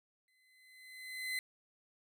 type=tone with exponential growth; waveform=35% pulse; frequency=2036 Hz; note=C7; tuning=48 cents flat; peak=-32 dBFS; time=0.28-1.39 s; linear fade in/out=1 ms; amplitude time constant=240 ms; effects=none